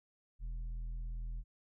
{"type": "tone with tanh clipping", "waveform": "triangle", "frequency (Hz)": 41.2, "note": "E1", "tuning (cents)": 0, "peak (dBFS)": -39, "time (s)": [0.39, 1.44], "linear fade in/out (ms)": 50, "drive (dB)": 10, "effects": []}